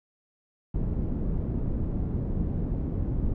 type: low-pass noise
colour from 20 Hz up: pink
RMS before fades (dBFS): -28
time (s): 0.74-3.34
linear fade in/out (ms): 5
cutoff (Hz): 250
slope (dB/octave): 12
effects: none